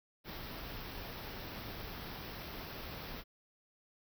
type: band-stop noise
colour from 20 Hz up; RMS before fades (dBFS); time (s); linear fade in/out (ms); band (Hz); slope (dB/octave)
pink; -45; 0.24-3.24; 50; 5600 to 12000; 96
effects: none